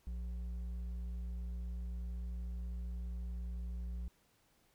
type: tone with hard clipping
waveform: sine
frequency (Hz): 59.6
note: A#1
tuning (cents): +39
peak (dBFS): -40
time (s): 0.07-4.08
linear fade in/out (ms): 0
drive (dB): 5
effects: pink hiss -72 dBFS RMS until 4.74 s